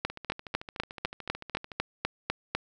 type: two click trains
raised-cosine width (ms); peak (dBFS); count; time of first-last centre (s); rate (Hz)
0.3; -11 / -24; 11 / 23; 0.05-2.55 / 0.1-1.718; 4 / 13.6
effects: none